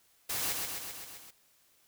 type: noise with echo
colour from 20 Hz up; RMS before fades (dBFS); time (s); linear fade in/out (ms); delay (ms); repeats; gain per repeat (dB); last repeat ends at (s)
white; -34; 0.29-0.53; 10; 130; 6; -3; 1.31
effects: white hiss -67 dBFS RMS until 1.87 s